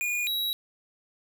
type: tone pair in turn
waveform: square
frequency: 2439 / 3872 Hz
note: D#7 / B7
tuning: -35 / -35 cents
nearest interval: minor sixth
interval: 800 cents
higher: second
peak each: -27 dBFS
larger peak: neither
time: 0.01-0.27 / 0.27-0.53 s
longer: neither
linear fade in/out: 0 ms
effects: none